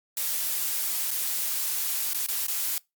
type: noise with dropouts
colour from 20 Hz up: blue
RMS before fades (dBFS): -28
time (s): 0.17-2.78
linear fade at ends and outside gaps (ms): 1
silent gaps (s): 1.107-1.112 / 2.133-2.145 / 2.264-2.285 / 2.467-2.482
effects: noise-tail reverb RT60 0.2 s tail -24 dB re dry + Opus 48 kbps